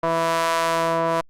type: ring-modulated tone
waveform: sawtooth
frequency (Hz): 165.1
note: E3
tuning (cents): +3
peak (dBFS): -12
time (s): 0.03-1.21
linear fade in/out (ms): 5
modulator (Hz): 826
effects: low-pass 12000 Hz 12 dB/octave + Opus 48 kbps